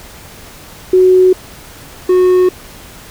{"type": "tone pair in turn", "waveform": ["sine", "triangle"], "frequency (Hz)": [370, 365.8], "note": ["F#4", "F#4"], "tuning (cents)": [0, -20], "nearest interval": "unison", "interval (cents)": 20, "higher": "first", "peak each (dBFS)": -4, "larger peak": "neither", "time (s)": [[0.93, 1.33], [2.09, 2.49]], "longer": "neither", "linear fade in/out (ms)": 5, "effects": ["pink hiss -35 dBFS RMS until 3.1 s"]}